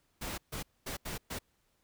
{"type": "noise bursts at uneven times", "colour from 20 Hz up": "pink", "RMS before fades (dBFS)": -39, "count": 5, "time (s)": [[0.21, 0.38], [0.52, 0.63], [0.86, 0.97], [1.05, 1.18], [1.3, 1.39]], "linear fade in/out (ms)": 10, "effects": ["pink hiss -74 dBFS RMS until 1.83 s"]}